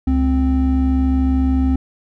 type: tone pair together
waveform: triangle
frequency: 69.3 / 261.6 Hz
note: C#2 / C4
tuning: 0 / 0 cents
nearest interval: octave + major seventh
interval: 2300 cents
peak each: -14 dBFS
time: 0.07-1.76 s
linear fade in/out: 5 ms
effects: none